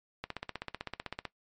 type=click train; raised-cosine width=0.3 ms; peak=-20 dBFS; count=17; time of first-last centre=0.24-1.253 s; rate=15.8 Hz; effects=noise-tail reverb RT60 0.1 s tail -17 dB re dry + MP3 48 kbps